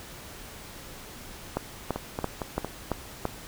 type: two click trains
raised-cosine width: 1 ms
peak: -12 / -16 dBFS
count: 6 / 4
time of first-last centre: 1.57-3.254 / 1.96-2.646 s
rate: 2.97 / 4.37 Hz
effects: pink hiss -44 dBFS RMS until 3.47 s